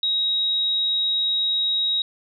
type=tone; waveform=sine; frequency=3803 Hz; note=A#7; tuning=34 cents sharp; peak=-19 dBFS; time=0.03-2.02 s; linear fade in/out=2 ms; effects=none